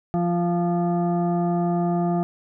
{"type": "tone with frequency modulation", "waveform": "sine", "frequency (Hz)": 173.8, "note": "F3", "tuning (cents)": -8, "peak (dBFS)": -19, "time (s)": [0.14, 2.23], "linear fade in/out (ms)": 0, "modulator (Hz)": 521, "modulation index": 1, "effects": []}